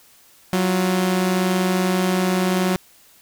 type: tone pair together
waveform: sawtooth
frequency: 185.41 / 350 Hz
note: F#3 / F4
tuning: +4 / +4 cents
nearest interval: major seventh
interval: 1100 cents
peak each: -14 / -22 dBFS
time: 0.53-2.76 s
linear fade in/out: 0 ms
effects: white hiss -52 dBFS RMS until 3.21 s